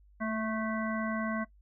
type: harmonic tone with a mistuned harmonic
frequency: 219 Hz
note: A3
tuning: 8 cents flat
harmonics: 1 / 3 / 5 / 7 / 9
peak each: -32 / -37 / -39 / -40 / -42 dBFS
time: 0.2-1.45 s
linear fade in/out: 20 ms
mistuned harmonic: 1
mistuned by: +17 cents
effects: noise-tail reverb RT60 0.1 s tail -20 dB re dry + added 50 Hz sine -57 dBFS peak until 1.61 s